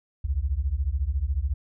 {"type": "beating tone pair", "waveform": "sine", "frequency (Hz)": [61.9, 75.9], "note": ["B1", "D#2"], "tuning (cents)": [5, -42], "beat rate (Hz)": 14, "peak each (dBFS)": -26, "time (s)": [0.24, 1.54], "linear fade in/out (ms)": 10, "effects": []}